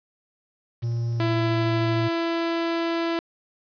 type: tone with pitch glide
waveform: triangle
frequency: 117.5 to 115.75 Hz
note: A#2 to A#2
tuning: +14 to -12 cents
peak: -21 dBFS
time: 0.82-2.09 s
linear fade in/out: 20 ms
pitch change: -26 cents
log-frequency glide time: 0.98-1.55 s
type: tone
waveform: sawtooth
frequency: 334.2 Hz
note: E4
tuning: 24 cents sharp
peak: -19 dBFS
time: 1.2-3.19 s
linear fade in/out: 0 ms
effects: resampled to 11025 Hz + 8-bit